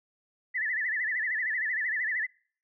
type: tone with vibrato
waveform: sine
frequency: 1864.7 Hz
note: A#6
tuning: in tune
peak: -27 dBFS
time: 0.54-2.27 s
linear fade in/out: 20 ms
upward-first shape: sine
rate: 13 Hz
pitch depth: 150 cents each way
effects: noise-tail reverb RT60 0.5 s tail -26 dB re dry